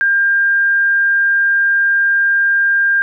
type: tone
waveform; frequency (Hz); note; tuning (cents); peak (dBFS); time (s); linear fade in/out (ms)
sine; 1600; G6; +35; -10; 0.01-3.02; 0
effects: none